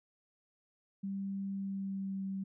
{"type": "tone with pitch glide", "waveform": "sine", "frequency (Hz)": [196, 193.3], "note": ["G3", "G3"], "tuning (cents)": [0, -24], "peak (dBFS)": -35, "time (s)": [1.03, 2.44], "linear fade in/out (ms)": 10, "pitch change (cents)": -24, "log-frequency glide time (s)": [1.53, 2.23], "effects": []}